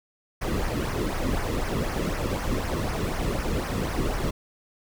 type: noise with flanger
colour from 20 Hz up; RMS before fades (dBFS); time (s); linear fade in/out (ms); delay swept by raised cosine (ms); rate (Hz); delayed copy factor
brown; -27; 0.41-4.31; 10; 0.25 to 1.35; 4; -0.65
effects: none